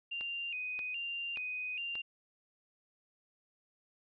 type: tone with vibrato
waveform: sine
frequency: 2637 Hz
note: E7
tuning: in tune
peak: -36 dBFS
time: 0.11-2.02 s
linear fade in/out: 10 ms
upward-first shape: square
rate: 1.2 Hz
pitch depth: 94 cents each way
type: click train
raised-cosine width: 0.3 ms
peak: -31 dBFS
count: 4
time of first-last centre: 0.21-1.954 s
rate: 1.72 Hz
effects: none